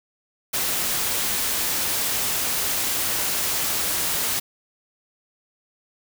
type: noise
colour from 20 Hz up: white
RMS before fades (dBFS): -24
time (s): 0.53-4.4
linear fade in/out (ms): 10
effects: none